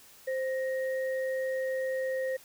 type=tone pair together; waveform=sine; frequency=523.3 / 1872.4 Hz; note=C5 / A#6; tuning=0 / +7 cents; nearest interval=octave + minor seventh; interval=2207 cents; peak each=-29 / -39 dBFS; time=0.27-2.37 s; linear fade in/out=10 ms; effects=white hiss -55 dBFS RMS until 2.44 s